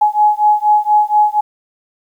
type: beating tone pair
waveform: sine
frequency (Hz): 840 / 844.2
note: G#5 / G#5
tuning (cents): +19 / +28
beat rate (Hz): 4.2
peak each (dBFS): -12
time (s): 0.01-1.41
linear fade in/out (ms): 10
effects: 8-bit